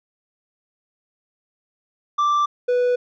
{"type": "tone pair in turn", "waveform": "triangle", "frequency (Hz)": [1174.7, 492.9], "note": ["D6", "B4"], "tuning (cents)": [0, -3], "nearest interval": "octave + minor third", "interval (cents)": 1503, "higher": "first", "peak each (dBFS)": -14, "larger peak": "neither", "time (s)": [[2.18, 2.46], [2.68, 2.96]], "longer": "neither", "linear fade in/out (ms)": 10, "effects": ["resampled to 16000 Hz"]}